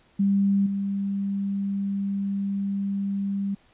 sine tone with level steps, 198.2 Hz, G3, 19 cents sharp, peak -18 / -24 dBFS, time 0.19-3.55 s, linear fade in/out 10 ms, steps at 0.66 s, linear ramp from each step 5 ms, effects pink hiss -60 dBFS RMS until 3.73 s + resampled to 8000 Hz

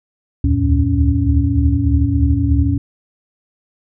sine tone cluster, 72.2 / 75.5 / 86.1 / 114 / 279.5 Hz, D2 / D2 / F2 / A#2 / C#4, -29 / +48 / -24 / -38 / +14 cents, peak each -18 dBFS, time 0.44-2.78 s, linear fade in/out 5 ms, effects none

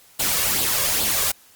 white noise with flanger, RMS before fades -21 dBFS, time 0.19-1.32 s, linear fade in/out 10 ms, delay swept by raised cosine 0.24 to 1.84 ms, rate 2.4 Hz, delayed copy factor +0.5, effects white hiss -52 dBFS RMS until 1.55 s + Opus 48 kbps

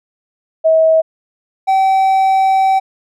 sine / triangle tone pair in turn, 642 / 768.6 Hz, E5 / G5, -46 / -34 cents, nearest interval minor third, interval 312 cents, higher second, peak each -7 dBFS, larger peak neither, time 0.64-1.02 / 1.67-2.8 s, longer second, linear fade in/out 20 ms, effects none

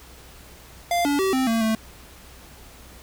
square tone with pitch steps, 695 / 286 / 383.6 / 261.1 / 227 / 220.9 Hz, F5 / D4 / G4 / C4 / A#3 / A3, -9 / -46 / -37 / -3 / -46 / +7 cents, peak -20 dBFS, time 0.91-1.75 s, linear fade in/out 2 ms, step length 140 ms, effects added 62 Hz sine -48 dBFS peak until 3.02 s + pink hiss -47 dBFS RMS until 3.02 s

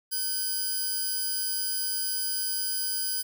5% pulse tone pair together, 1532 / 4899 Hz, G6 / D#8, -40 / -28 cents, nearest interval octave + minor sixth, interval 2012 cents, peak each -26 / -21 dBFS, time 0.11-3.23 s, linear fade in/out 20 ms, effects none

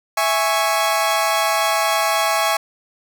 sawtooth chord, C# minor, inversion first, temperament equal, 659.3 / 830.6 / 1108.7 Hz, E5 / G#5 / C#6, 0 / 0 / 0 cents, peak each -17 dBFS, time 0.17-2.57 s, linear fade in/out 5 ms, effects none

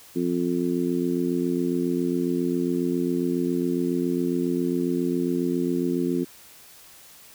harmonic tone, 87.31 Hz, F2, in tune, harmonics 2 / 3 / 4 / 5, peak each -29 / -25 / -26 / -34 dBFS, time 0.15-6.25 s, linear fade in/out 20 ms, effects white hiss -49 dBFS RMS until 7.34 s

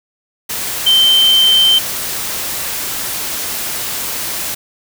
sine tone in noise, 3111 Hz, G7, 14 cents flat, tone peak -7 dBFS, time 0.86-1.79 s, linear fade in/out 10 ms, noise white, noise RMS -21 dBFS, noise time 0.49-4.55 s, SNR +11 dB, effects none

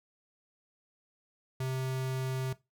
square tone, 130.81 Hz, C3, in tune, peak -32 dBFS, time 1.6-2.53 s, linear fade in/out 5 ms, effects noise-tail reverb RT60 0.2 s tail -17 dB re dry

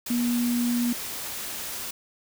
sine tone in noise, 240.4 Hz, B3, 46 cents flat, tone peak -22 dBFS, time 0.1-0.93 s, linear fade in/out 5 ms, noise white, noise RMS -34 dBFS, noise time 0.06-1.91 s, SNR +9 dB, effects none

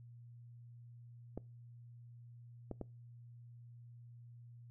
clicks, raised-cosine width 2 ms, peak -28 dBFS, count 3, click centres 1.376 / 2.713 / 2.813 s, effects noise-tail reverb RT60 0.3 s tail -23 dB re dry + added 119 Hz sine -53 dBFS peak until 4.7 s

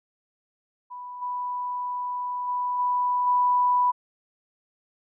sine tone with level steps, 987.8 Hz, B5, in tune, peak -35 / -27 / -24 / -21 / -18 dBFS, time 0.9-3.92 s, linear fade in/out 20 ms, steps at 1.21 / 2.47 / 2.78 / 3.26 s, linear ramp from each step 20 ms, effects none

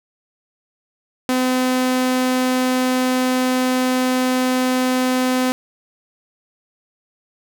sawtooth tone, 255 Hz, C4, 44 cents flat, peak -12 dBFS, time 1.29-5.52 s, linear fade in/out 0 ms, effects none

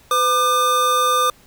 square tone pair together, 504.5 / 1200 Hz, B4 / D6, +37 / +37 cents, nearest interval octave + minor third, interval 1500 cents, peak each -23 / -16 dBFS, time 0.11-1.3 s, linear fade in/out 2 ms, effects pink hiss -51 dBFS RMS until 1.46 s

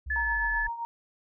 sine exponential sweep, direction down, 69.3 to 34.79 Hz, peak -34 dBFS, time 0.06-0.69 s, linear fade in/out 10 ms
sine tone, 1727 Hz, A6, 33 cents flat, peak -26 dBFS, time 0.1-0.67 s, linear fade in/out 5 ms
sine tone with tremolo, 932.3 Hz, A#5, in tune, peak -29 dBFS, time 0.16-0.85 s, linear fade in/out 0 ms, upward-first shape triangle, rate 7.8 Hz, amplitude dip 70%
effects none

